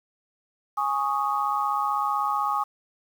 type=chord; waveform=sine; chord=Ab suspended fourth; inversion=none; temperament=equal; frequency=830.6 / 1108.7 / 1244.5 Hz; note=Ab5 / Db6 / Eb6; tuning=0 / 0 / 0 cents; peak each=-27 dBFS; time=0.77-2.64 s; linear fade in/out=10 ms; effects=8-bit